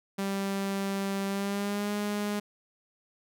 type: tone with pitch glide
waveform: sawtooth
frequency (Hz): 196.4 to 206.6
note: G3 to G#3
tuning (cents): +4 to -9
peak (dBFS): -25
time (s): 0.18-2.4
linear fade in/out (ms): 10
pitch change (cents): +87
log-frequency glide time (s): 1.27-1.93
effects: none